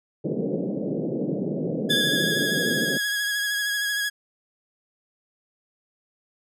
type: band-pass noise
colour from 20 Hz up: pink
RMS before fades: -27 dBFS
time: 0.24-2.98 s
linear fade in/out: 10 ms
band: 150 to 560 Hz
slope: 48 dB/octave
type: tone with vibrato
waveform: sawtooth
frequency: 1661.2 Hz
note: G#6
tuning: in tune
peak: -20 dBFS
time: 1.89-4.1 s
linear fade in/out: 20 ms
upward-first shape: sine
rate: 13 Hz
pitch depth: 26 cents each way
type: tone with exponential decay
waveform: triangle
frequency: 3520 Hz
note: A7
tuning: in tune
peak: -19 dBFS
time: 1.9-3.74 s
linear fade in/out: 5 ms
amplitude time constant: 400 ms
effects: resampled to 32000 Hz